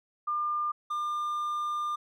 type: tone pair in turn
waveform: sine / triangle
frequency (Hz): 1200 / 1200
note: D6 / D6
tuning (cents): +37 / +37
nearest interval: unison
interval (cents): 0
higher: neither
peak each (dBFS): -27 / -27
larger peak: neither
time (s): 0.27-0.72 / 0.9-1.96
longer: second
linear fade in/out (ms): 10
effects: none